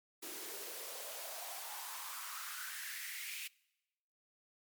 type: noise with high-pass filter sweep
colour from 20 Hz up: white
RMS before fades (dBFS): -45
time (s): 0.22-3.48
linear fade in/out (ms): 10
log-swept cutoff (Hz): 320 to 2500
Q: 4.4
effects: noise-tail reverb RT60 1.0 s tail -24 dB re dry + MP3 96 kbps